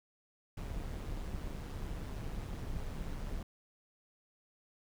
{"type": "noise with amplitude modulation", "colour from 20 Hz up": "brown", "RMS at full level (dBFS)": -38, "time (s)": [0.57, 3.43], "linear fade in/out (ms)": 5, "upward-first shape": "sine", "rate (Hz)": 143, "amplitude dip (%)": 45, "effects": []}